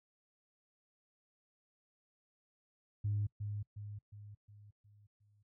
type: tone with echo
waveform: sine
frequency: 103.5 Hz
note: G#2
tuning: 5 cents flat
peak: -31 dBFS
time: 3.04-3.27 s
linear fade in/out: 10 ms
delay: 360 ms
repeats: 6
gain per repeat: -6 dB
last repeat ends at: 5.43 s
effects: noise-tail reverb RT60 0.1 s tail -24 dB re dry + tanh soft clip ceiling -27 dBFS